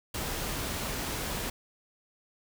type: noise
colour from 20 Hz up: pink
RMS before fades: -34 dBFS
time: 0.14-1.5 s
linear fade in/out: 5 ms
effects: none